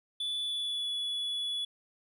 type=tone with pitch glide; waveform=triangle; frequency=3464 to 3410 Hz; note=A7 to G#7; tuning=-28 to +45 cents; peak=-30 dBFS; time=0.2-1.65 s; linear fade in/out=5 ms; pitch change=-27 cents; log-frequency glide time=0.4-0.91 s; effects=none